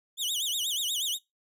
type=tone with vibrato; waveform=sawtooth; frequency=3320 Hz; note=G#7; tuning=1 cent flat; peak=-25 dBFS; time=0.17-1.19 s; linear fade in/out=50 ms; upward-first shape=sine; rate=8.3 Hz; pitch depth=230 cents each way; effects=noise-tail reverb RT60 0.2 s tail -23 dB re dry